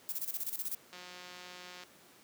violet noise with tremolo, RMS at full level -36 dBFS, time 0.09-0.75 s, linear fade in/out 0 ms, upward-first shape square, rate 16 Hz, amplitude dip 75%
click train, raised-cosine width 0.2 ms, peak -31 dBFS, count 164, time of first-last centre 0.93-1.836 s, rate 180 Hz
effects pink hiss -59 dBFS RMS until 2.23 s + high-pass 200 Hz 12 dB/octave

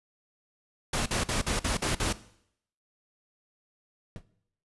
pink noise bursts, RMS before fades -28 dBFS, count 7, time 0.93-2.128 s, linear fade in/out 5 ms, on 130 ms, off 48 ms
brown noise with exponential decay, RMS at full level -34 dBFS, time 4.16-4.25 s, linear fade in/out 1 ms, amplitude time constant 18 ms
effects noise-tail reverb RT60 0.7 s tail -17 dB re dry + resampled to 24000 Hz

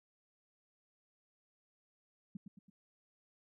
sine tone with echo, 195.7 Hz, G3, 3 cents flat, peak -40 dBFS, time 2.35-2.37 s, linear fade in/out 5 ms, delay 110 ms, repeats 3, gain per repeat -6 dB, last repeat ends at 2.7 s, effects none

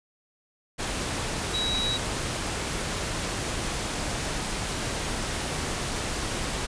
sine tone in noise, 3871 Hz, B7, 35 cents flat, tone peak -26 dBFS, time 1.53-1.98 s, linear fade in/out 20 ms, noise pink, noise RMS -30 dBFS, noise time 0.78-6.67 s, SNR +1 dB, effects resampled to 22050 Hz

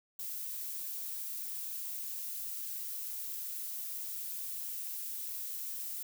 violet noise, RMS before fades -40 dBFS, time 0.19-6.03 s, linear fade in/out 5 ms, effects none

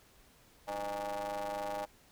35% pulse ring-modulated tone, 103.6 Hz, G#2, 4 cents flat, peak -31 dBFS, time 0.67-1.86 s, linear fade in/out 20 ms, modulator 713 Hz, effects pink hiss -63 dBFS RMS until 2.11 s

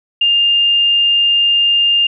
sine tone, 2808 Hz, F7, 9 cents sharp, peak -9 dBFS, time 0.21-2.07 s, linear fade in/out 5 ms, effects none

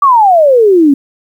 sine exponential sweep, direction down, 1174.7 to 268.1 Hz, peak -3 dBFS, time 0.02-0.94 s, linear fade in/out 5 ms, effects 7-bit

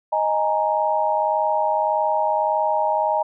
sine chord, D# suspended fourth, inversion none, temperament equal, 622.3 / 830.6 / 932.3 Hz, D#5 / G#5 / A#5, 0 / 0 / 0 cents, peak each -22 dBFS, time 0.12-3.23 s, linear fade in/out 10 ms, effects none

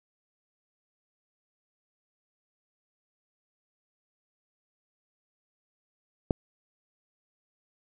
click, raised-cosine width 2 ms, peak -10 dBFS, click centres 6.308 s, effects none

